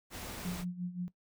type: noise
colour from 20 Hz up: pink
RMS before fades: -43 dBFS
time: 0.1-0.65 s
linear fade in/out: 50 ms
type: tone with tremolo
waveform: sine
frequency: 178.4 Hz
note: F3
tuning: 37 cents sharp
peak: -32 dBFS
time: 0.45-1.08 s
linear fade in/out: 0 ms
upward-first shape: sine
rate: 5.7 Hz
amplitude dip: 75%
effects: noise-tail reverb RT60 0.1 s tail -18 dB re dry